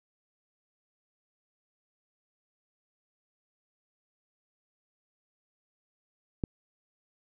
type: click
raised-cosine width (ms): 3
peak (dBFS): -16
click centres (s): 6.438
effects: none